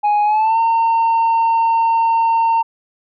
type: tone with pitch glide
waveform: sine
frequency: 832 to 912.6 Hz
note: G#5 to A#5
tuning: +3 to -37 cents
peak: -9 dBFS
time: 0.03-2.63 s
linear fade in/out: 20 ms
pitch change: +160 cents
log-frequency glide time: 0.24-0.59 s
effects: tanh soft clip ceiling -11 dBFS

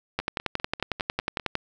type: two click trains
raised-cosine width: 0.3 ms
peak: -19 / -9 dBFS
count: 7 / 16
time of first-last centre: 0.2-1.398 / 0.19-1.554 s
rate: 5.01 / 11 Hz
effects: none

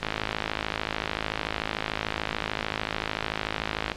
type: click train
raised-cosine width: 0.3 ms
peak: -10 dBFS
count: 209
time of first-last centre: 0.03-3.918 s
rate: 53.5 Hz
effects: pink hiss -42 dBFS RMS until 3.96 s + low-pass 5000 Hz 12 dB/octave

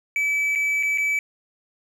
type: tone with dropouts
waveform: triangle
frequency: 2300 Hz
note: D7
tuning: 37 cents flat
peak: -18 dBFS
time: 0.16-1.19 s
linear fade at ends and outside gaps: 1 ms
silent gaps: 0.552-0.557 / 0.828-0.832 / 0.976-0.982 s
effects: none

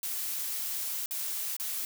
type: noise with dropouts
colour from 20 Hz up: blue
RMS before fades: -34 dBFS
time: 0.03-1.85 s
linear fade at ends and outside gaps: 1 ms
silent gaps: 1.06-1.109 / 1.566-1.598 s
effects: none

